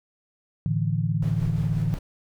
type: chord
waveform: sine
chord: A suspended fourth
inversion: none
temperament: equal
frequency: 110 / 146.83 / 164.81 Hz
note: A2 / D3 / E3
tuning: 0 / 0 / 0 cents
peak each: -26 dBFS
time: 0.66-1.94 s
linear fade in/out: 0 ms
type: noise with tremolo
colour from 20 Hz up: brown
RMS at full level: -34 dBFS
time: 1.22-1.99 s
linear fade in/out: 5 ms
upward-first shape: sine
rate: 5.7 Hz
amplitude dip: 40%
effects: none